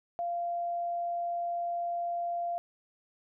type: tone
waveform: sine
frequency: 692 Hz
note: F5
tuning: 16 cents flat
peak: -30 dBFS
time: 0.19-2.58 s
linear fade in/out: 0 ms
effects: none